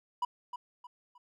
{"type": "tone with echo", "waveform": "triangle", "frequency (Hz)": 980, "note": "B5", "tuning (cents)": -14, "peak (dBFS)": -26, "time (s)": [0.22, 0.25], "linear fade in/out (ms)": 5, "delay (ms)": 310, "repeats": 3, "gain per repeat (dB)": -9, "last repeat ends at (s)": 1.18, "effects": []}